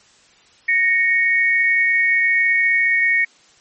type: tone pair together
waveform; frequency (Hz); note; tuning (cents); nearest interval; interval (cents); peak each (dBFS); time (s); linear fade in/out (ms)
sine; 1864.7 / 2218; A#6 / C#7; 0 / 0; minor third; 300; -16; 0.68-3.25; 10
effects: white hiss -52 dBFS RMS until 3.6 s + MP3 32 kbps